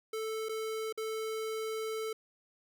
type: tone with dropouts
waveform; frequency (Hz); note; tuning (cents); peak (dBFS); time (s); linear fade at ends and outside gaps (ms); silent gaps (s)
square; 440; A4; 0; -35; 0.13-2.13; 5; 0.487-0.492 / 0.926-0.975
effects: none